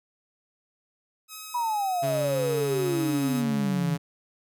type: tone with vibrato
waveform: 5% pulse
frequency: 1274 Hz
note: D#6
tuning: 41 cents sharp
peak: -27 dBFS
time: 1.28-3.44 s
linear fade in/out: 50 ms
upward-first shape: sine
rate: 14 Hz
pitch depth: 8 cents each way
type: exponential sweep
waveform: sine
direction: down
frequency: 991 to 157.3 Hz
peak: -24 dBFS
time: 1.54-3.97 s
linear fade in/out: 10 ms
type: tone with pitch glide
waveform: sawtooth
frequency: 140 to 141.54 Hz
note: C#3 to C#3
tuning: +18 to +36 cents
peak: -25 dBFS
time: 2.02-3.98 s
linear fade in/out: 20 ms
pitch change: +18 cents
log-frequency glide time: 3.07-3.7 s
effects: none